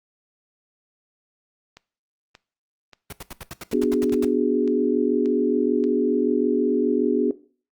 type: click train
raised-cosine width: 0.2 ms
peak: -26 dBFS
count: 8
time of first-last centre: 1.77-5.84 s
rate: 1.72 Hz
type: noise bursts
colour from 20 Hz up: pink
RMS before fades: -35 dBFS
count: 12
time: 3.1-4.248 s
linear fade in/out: 2 ms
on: 26 ms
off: 76 ms
type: chord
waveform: sine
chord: G# half-diminished seventh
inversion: first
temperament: equal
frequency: 246.9 / 293.7 / 370 / 415.3 Hz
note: B3 / D4 / F#4 / G#4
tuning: 0 / 0 / 0 / 0 cents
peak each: -23 dBFS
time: 3.73-7.31 s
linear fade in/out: 2 ms
effects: noise-tail reverb RT60 0.4 s tail -18 dB re dry + Opus 48 kbps